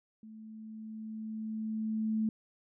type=tone with level ramp; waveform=sine; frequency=218.7 Hz; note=A3; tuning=10 cents flat; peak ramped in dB=-47 to -27 dBFS; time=0.23-2.29 s; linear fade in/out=2 ms; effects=none